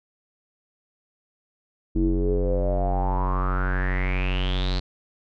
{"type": "tone with low-pass filter sweep", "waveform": "square", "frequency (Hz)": 46.25, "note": "F#1", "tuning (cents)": 0, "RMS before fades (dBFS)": -23, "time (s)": [1.95, 4.8], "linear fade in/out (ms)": 10, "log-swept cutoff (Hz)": [300, 4300], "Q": 8.9, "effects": []}